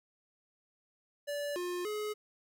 square tone with pitch steps, 579 / 355.6 / 422.6 Hz, D5 / F4 / G#4, -25 / +31 / +30 cents, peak -35 dBFS, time 1.27-2.14 s, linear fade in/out 20 ms, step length 290 ms, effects none

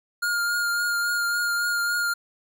square tone with vibrato, 1415 Hz, F6, 22 cents sharp, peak -23 dBFS, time 0.22-2.14 s, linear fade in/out 10 ms, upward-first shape triangle, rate 3.6 Hz, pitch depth 22 cents each way, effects none

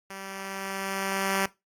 5% pulse tone with level ramp, 194.1 Hz, G3, 17 cents flat, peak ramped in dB -27 to -12 dBFS, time 0.1-1.46 s, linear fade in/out 2 ms, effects noise-tail reverb RT60 0.2 s tail -19 dB re dry + AAC 64 kbps

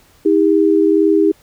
sine tone pair together, 319.3 / 401.3 Hz, D#4 / G4, +45 / +41 cents, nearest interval major third, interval 396 cents, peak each -12 dBFS, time 0.25-1.32 s, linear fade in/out 10 ms, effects pink hiss -51 dBFS RMS until 1.42 s

